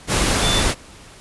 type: tone in noise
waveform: sine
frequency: 3520 Hz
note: A7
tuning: in tune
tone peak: -20 dBFS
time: 0.41-0.63 s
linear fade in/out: 50 ms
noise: pink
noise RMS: -18 dBFS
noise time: 0.07-0.75 s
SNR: -5 dB
effects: pink hiss -43 dBFS RMS until 1.2 s + resampled to 24000 Hz